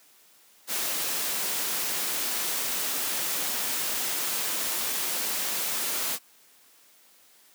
white noise, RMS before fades -29 dBFS, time 0.67-6.19 s, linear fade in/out 50 ms, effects white hiss -58 dBFS RMS until 7.54 s + high-pass 200 Hz 12 dB/octave

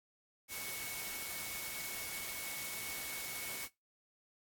sine tone in noise, 2217 Hz, C#7, in tune, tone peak -47 dBFS, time 0.48-3.69 s, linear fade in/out 50 ms, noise white, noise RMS -43 dBFS, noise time 0.48-3.69 s, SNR -7 dB, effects noise-tail reverb RT60 0.2 s tail -21 dB re dry + AAC 64 kbps

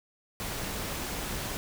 pink noise with amplitude modulation, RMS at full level -33 dBFS, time 0.4-1.57 s, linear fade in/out 0 ms, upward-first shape sine, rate 285 Hz, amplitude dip 40%, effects none

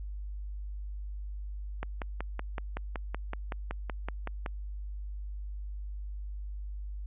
click train, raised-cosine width 0.5 ms, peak -20 dBFS, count 15, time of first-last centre 1.83-4.462 s, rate 5.32 Hz, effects added 50 Hz sine -36 dBFS peak until 7.06 s + resampled to 8000 Hz

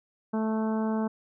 harmonic tone, 219.4 Hz, A3, 5 cents flat, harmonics 1 / 2 / 3 / 4 / 5 / 6 / 7, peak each -26 / -34 / -37 / -37 / -42 / -46 / -47 dBFS, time 0.33-1.08 s, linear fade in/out 10 ms, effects none

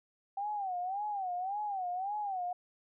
sine tone with vibrato, 774 Hz, G5, 22 cents flat, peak -33 dBFS, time 0.37-2.53 s, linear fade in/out 5 ms, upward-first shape sine, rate 1.8 Hz, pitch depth 150 cents each way, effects none

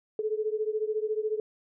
sine beating tone pair, 426.2 / 440.2 Hz, G#4 / A4, +45 / +1 cents, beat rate 14 Hz, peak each -29 / -31 dBFS, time 0.19-1.4 s, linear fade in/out 2 ms, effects none

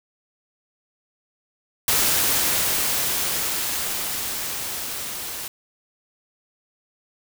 white noise with level ramp, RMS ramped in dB -19 to -32 dBFS, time 1.88-5.48 s, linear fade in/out 2 ms, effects none

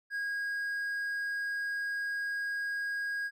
triangle tone, 1638 Hz, G#6, 24 cents flat, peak -30 dBFS, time 0.1-3.31 s, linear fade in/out 50 ms, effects none

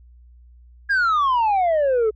sine exponential sweep, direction down, 1662 to 420 Hz, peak -13 dBFS, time 0.89-2.11 s, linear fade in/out 20 ms, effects tanh soft clip ceiling -15 dBFS + added 60 Hz sine -45 dBFS peak until 2.15 s

